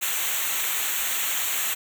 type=noise with comb filter; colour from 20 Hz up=white; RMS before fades=-26 dBFS; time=0.01-1.75 s; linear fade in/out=20 ms; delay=0.2 ms; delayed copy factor=-0.85; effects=none